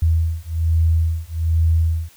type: beating tone pair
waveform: sine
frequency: 81 / 82.2 Hz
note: E2 / E2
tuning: -30 / -4 cents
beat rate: 1.2 Hz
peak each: -18 dBFS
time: 0.02-2.09 s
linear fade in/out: 5 ms
effects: white hiss -50 dBFS RMS until 2.16 s